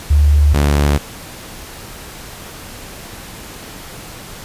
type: tone pair in turn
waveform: sine / sawtooth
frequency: 73.42 / 72.41 Hz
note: D2 / D2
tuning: 0 / -24 cents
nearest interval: unison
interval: 24 cents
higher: first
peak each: -7 dBFS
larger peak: neither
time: 0.1-0.54 / 0.54-0.98 s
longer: neither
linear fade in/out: 10 ms
effects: pink hiss -33 dBFS RMS until 4.44 s + resampled to 32000 Hz